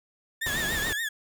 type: tone with vibrato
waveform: 35% pulse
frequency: 1760 Hz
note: A6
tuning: in tune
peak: -26 dBFS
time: 0.41-1.09 s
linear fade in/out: 10 ms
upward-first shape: triangle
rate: 7 Hz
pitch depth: 120 cents each way
type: noise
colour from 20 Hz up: pink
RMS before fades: -33 dBFS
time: 0.46-0.93 s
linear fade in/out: 2 ms
effects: none